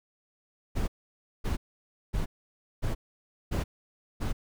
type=noise bursts; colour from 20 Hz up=brown; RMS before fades=-28 dBFS; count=6; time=0.75-4.33 s; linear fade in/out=20 ms; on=130 ms; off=560 ms; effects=none